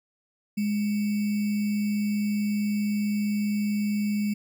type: tone with sample-and-hold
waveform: sine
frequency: 207.7 Hz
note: G#3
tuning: in tune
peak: -23 dBFS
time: 0.57-4.34 s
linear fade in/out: 10 ms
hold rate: 2450 Hz
effects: none